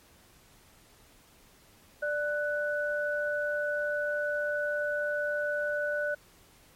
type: tone pair together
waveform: sine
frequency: 590 / 1486.7 Hz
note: D5 / F#6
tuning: +8 / +8 cents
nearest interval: octave + major third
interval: 1600 cents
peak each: -30 / -31 dBFS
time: 2.02-6.15 s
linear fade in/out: 10 ms
effects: pink hiss -59 dBFS RMS until 6.75 s + MP3 64 kbps